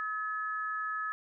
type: tone pair together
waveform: sine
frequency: 1282 / 1714.1 Hz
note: E6 / A6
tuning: -49 / -46 cents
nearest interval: perfect fourth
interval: 503 cents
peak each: -34 / -36 dBFS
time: 0-1.12 s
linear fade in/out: 0 ms
effects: none